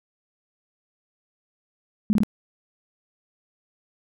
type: tone bursts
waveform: sine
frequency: 210.7 Hz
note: G#3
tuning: 25 cents sharp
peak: -16 dBFS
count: 3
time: 2.1-2.234 s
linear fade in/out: 0 ms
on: 30 ms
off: 22 ms
effects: none